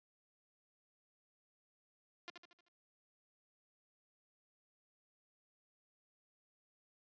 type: tone with echo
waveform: 5% pulse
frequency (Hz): 349.2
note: F4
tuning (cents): 0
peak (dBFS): -34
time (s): 2.28-2.3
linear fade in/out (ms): 0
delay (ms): 77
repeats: 5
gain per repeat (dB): -6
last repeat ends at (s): 2.685
effects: high-pass 200 Hz 12 dB/octave + resampled to 16000 Hz